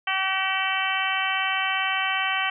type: harmonic tone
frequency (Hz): 382.5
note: G4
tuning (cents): -42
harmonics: 2 / 3 / 4 / 5 / 6 / 7 / 8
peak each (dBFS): -30 / -30 / -30 / -30 / -30 / -30 / -30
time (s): 0.07-2.5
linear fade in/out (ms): 5
effects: none